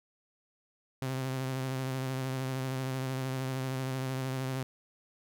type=tone with vibrato; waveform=sawtooth; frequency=131.3 Hz; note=C3; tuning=6 cents sharp; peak=-28 dBFS; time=1.02-4.63 s; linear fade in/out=0 ms; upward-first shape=sine; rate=13 Hz; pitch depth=30 cents each way; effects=none